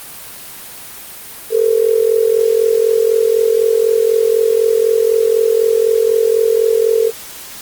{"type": "tone with amplitude modulation", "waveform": "sine", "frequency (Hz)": 450, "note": "A4", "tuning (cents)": 39, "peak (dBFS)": -6, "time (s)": [1.5, 7.12], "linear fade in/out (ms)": 50, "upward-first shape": "sine", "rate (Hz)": 44, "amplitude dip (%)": 80, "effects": ["white hiss -32 dBFS RMS until 7.61 s", "Opus 32 kbps"]}